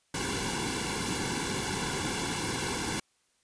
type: noise with comb filter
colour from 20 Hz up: pink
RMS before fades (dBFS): -32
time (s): 0.14-3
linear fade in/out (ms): 5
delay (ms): 1.6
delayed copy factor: -0.9
effects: white hiss -71 dBFS RMS until 3.43 s + resampled to 22050 Hz

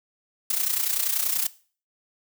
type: noise with amplitude modulation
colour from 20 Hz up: blue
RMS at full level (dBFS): -22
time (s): 0.5-1.47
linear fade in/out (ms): 5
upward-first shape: sine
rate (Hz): 30.4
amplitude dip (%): 70
effects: noise-tail reverb RT60 0.4 s tail -18 dB re dry

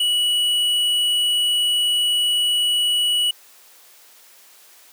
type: tone with tanh clipping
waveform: sine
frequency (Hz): 2936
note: F#7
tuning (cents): -14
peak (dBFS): -18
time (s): 0-3.31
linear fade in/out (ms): 5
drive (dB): 10
effects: white hiss -49 dBFS RMS until 4.92 s + high-pass 400 Hz 12 dB/octave

